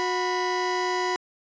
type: tone pair together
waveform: 30% pulse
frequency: 363.9 / 987.8 Hz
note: F#4 / B5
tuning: -29 / 0 cents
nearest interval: octave + perfect fourth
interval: 1729 cents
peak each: -24 / -24 dBFS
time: 0-1.16 s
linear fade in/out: 0 ms
effects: resampled to 16000 Hz